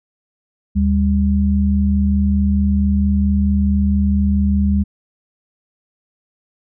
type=tone pair together; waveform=sine; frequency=75.6 / 200.2 Hz; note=D#2 / G3; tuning=-49 / +37 cents; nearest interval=octave + perfect fourth; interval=1686 cents; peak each=-15 dBFS; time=0.75-4.84 s; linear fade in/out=20 ms; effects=none